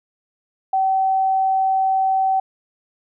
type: tone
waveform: sine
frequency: 766 Hz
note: G5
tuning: 40 cents flat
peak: -15 dBFS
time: 0.73-2.4 s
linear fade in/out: 5 ms
effects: none